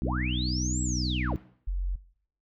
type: harmonic tone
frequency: 62.1 Hz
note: B1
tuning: 10 cents sharp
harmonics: 1 / 2 / 3 / 4 / 5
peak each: -30 / -33 / -35 / -36 / -37 dBFS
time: 0.02-1.36 s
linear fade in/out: 0 ms
type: linear two-way sweep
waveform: sine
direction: up then down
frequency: 123 to 7800 to 123 Hz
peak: -32 dBFS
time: 0.03-1.36 s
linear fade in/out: 10 ms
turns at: 0.82 s
type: tone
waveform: sine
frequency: 45.44 Hz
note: F#1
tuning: 31 cents flat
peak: -26 dBFS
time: 1.67-1.96 s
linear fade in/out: 10 ms
effects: noise-tail reverb RT60 0.6 s tail -19 dB re dry